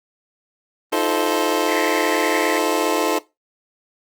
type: chord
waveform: 25% pulse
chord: F dominant seventh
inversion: third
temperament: just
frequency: 314.3 / 349.2 / 436.5 / 523.8 Hz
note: Eb4 / F4 / A4 / C5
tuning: +18 / 0 / -14 / +2 cents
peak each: -19 / -21 / -18 / -22 dBFS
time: 0.92-3.19 s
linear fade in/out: 10 ms
type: band-pass noise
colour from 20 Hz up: pink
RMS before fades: -28 dBFS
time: 1.68-2.59 s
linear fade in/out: 10 ms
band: 1800 to 2200 Hz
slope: 96 dB/octave
effects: noise-tail reverb RT60 0.2 s tail -17 dB re dry + Opus 32 kbps